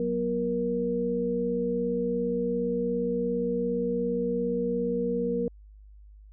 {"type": "tone cluster", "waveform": "sine", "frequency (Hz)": [184.6, 241.9, 471.9], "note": ["F#3", "B3", "A#4"], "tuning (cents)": [-4, -36, 21], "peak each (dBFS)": [-32, -31, -27], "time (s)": [0, 5.48], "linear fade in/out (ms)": 2, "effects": ["added 51 Hz sine -47 dBFS peak until 6.32 s"]}